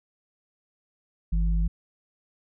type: tone pair together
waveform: sine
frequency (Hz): 49.86 / 165.7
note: G1 / E3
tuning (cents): +30 / +9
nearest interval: octave + major sixth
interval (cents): 2079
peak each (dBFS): -21 / -30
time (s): 1.32-1.68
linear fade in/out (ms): 10
effects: none